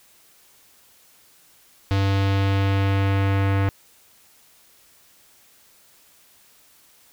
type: tone with low-pass filter sweep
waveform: square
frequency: 98 Hz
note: G2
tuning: in tune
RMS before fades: -20 dBFS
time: 1.91-3.69 s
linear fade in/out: 0 ms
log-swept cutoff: 4100 to 2100 Hz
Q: 1.4
effects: white hiss -55 dBFS RMS until 7.12 s